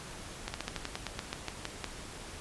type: slowing click train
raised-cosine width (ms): 0.2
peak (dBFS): -17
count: 13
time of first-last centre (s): 0.48-1.843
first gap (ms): 60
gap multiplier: 1.11
effects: pink hiss -45 dBFS RMS until 2.4 s + resampled to 24000 Hz